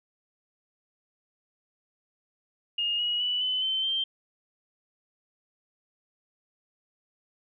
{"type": "tone with pitch steps", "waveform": "sine", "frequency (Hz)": [2844, 2902, 2961, 3022, 3084, 3147], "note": ["F7", "F#7", "F#7", "F#7", "G7", "G7"], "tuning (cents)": [31, -34, 1, 36, -29, 6], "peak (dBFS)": -25, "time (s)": [2.78, 4.04], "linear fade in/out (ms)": 5, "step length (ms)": 210, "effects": []}